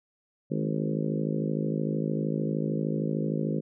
harmonic tone with a mistuned harmonic, 53.2 Hz, G#1, 42 cents sharp, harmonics 3 / 4 / 5 / 6 / 7 / 8 / 9 / 10, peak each -30 / -32 / -34 / -36 / -37 / -38 / -39 / -40 dBFS, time 0.5-3.61 s, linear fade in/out 20 ms, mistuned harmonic 3, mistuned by -42 cents, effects none

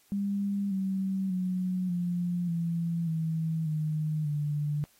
sine tone with pitch steps, 200.1 / 191.62 / 183.49 / 175.71 / 168.26 / 161.13 / 154.3 / 147.76 Hz, G3 / G3 / F#3 / F3 / E3 / E3 / D#3 / D3, +36 / -39 / -14 / +11 / +36 / -39 / -14 / +11 cents, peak -27 dBFS, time 0.12-4.84 s, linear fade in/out 0 ms, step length 590 ms, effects white hiss -64 dBFS RMS until 4.99 s + AAC 48 kbps

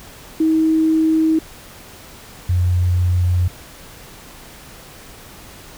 sine tone pair in turn, 318.4 / 89.35 Hz, D#4 / F2, +40 / +40 cents, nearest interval octave + minor seventh, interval 2200 cents, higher first, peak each -12 / -13 dBFS, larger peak first, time 0.4-1.39 / 2.49-3.48 s, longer neither, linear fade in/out 5 ms, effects pink hiss -40 dBFS RMS until 5.77 s

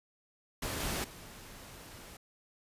pink noise with level steps, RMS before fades -37 / -35 / -50 dBFS, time 0.62-2.17 s, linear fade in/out 5 ms, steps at 0.8 / 1.04 s, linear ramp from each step 2 ms, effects resampled to 32000 Hz

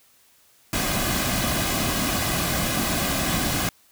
pink noise with comb filter, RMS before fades -24 dBFS, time 0.73-3.69 s, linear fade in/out 2 ms, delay 2.2 ms, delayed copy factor -0.55, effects white hiss -58 dBFS RMS until 3.91 s

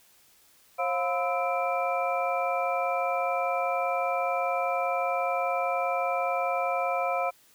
sine tone cluster, 537 / 706 / 1010 / 1305 / 2357 Hz, C5 / F5 / B5 / E6 / D7, +45 / +19 / +39 / -18 / +6 cents, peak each -31 / -28 / -34 / -33 / -35 dBFS, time 0.78-7.31 s, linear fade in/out 20 ms, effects white hiss -60 dBFS RMS until 7.54 s

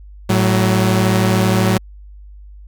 sawtooth tone pair together, 110 / 187.17 Hz, A2 / F#3, 0 / +20 cents, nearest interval major sixth, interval 920 cents, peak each -11 dBFS, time 0.29-1.78 s, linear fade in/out 10 ms, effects added 50 Hz sine -35 dBFS peak until 2.67 s

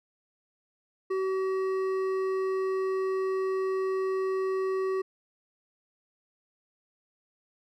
sine tone with hard clipping, 380 Hz, F#4, 46 cents sharp, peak -28 dBFS, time 1.1-5.02 s, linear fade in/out 10 ms, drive 9 dB, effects none

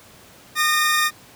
sawtooth tone pair together, 1217 / 1837.5 Hz, D#6 / A#6, -39 / -25 cents, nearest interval perfect fifth, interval 714 cents, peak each -16 dBFS, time 0.55-1.11 s, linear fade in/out 50 ms, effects pink hiss -47 dBFS RMS until 1.35 s + high-pass 80 Hz 12 dB/octave

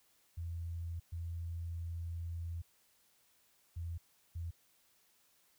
sine tone bursts at uneven times, 84.3 Hz, E2, 39 cents sharp, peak -38 dBFS, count 4, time 0.37-1 / 1.12-2.62 / 3.76-3.98 / 4.35-4.51 s, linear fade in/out 10 ms, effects white hiss -71 dBFS RMS until 5.58 s

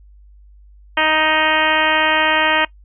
harmonic tone, 312.1 Hz, D#4, 5 cents sharp, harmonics 1 / 2 / 3 / 4 / 5 / 6 / 7 / 8 / 9 / 10, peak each -27 / -22 / -19 / -23 / -22 / -20 / -25 / -23 / -24 / -24 dBFS, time 0.97-2.65 s, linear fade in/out 5 ms, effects noise-tail reverb RT60 0.1 s tail -21 dB re dry + added 50 Hz sine -42 dBFS peak until 2.84 s

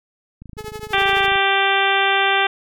click train, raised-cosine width 5 ms, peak -25 dBFS, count 26, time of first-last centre 0.42-1.356 s, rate 26.7 Hz
sawtooth tone with tremolo, 428.2 Hz, A4, 47 cents flat, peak -23 dBFS, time 0.57-1.27 s, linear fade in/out 20 ms, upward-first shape triangle, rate 12 Hz, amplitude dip 90%
harmonic tone, 392 Hz, G4, in tune, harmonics 1 / 2 / 3 / 4 / 5 / 6 / 7 / 8 / 9, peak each -24 / -20 / -24 / -21 / -24 / -24 / -25 / -26 / -26 dBFS, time 0.93-2.47 s, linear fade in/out 5 ms
effects none

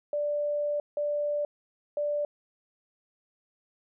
sine tone bursts at uneven times, 587.3 Hz, D5, in tune, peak -26 dBFS, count 3, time 0.13-0.8 / 0.97-1.45 / 1.97-2.25 s, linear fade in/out 2 ms, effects none

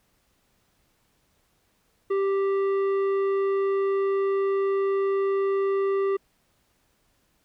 triangle tone with tanh clipping, 392 Hz, G4, in tune, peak -23 dBFS, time 2.1-6.17 s, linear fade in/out 10 ms, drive 14 dB, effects pink hiss -68 dBFS RMS until 7.44 s

